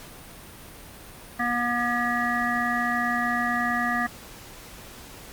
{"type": "harmonic tone", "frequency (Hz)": 240.7, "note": "B3", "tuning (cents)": -44, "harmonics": [1, 3, 5, 7, 8], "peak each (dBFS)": [-29, -29, -29, -29, -29], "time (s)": [1.39, 4.07], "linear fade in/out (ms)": 10, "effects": ["pink hiss -44 dBFS RMS until 5.32 s", "Opus 48 kbps"]}